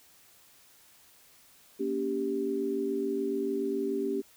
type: chord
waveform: sine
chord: G diminished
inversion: first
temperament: just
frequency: 235.2 / 282.2 / 392 Hz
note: Bb3 / Db4 / G4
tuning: +16 / +31 / 0 cents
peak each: -36 / -33 / -30 dBFS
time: 1.79-4.22 s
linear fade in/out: 20 ms
effects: white hiss -59 dBFS RMS until 4.36 s